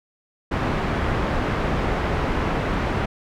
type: low-pass noise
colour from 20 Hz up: pink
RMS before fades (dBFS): -23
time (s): 0.51-3.06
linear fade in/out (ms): 10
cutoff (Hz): 1800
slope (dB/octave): 12
effects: none